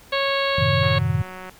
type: harmonic tone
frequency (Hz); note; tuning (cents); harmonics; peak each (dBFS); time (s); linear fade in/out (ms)
551; C#5; -11; 1 / 2 / 3 / 4 / 5 / 6 / 7 / 8; -23 / -26 / -28 / -29 / -30 / -31 / -31 / -32; 0.12-0.99; 10
type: chord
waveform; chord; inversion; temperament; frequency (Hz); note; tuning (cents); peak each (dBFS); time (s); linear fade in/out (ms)
sine; F# diminished seventh; none; equal; 92.5 / 110 / 130.81 / 155.56; F#2 / A2 / C3 / Eb3; 0 / 0 / 0 / 0; -24; 0.58-1.22; 5
type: click train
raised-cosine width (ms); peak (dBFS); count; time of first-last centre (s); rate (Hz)
0.5; -22; 124; 0.83-1.495; 185
effects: pink hiss -49 dBFS RMS until 1.59 s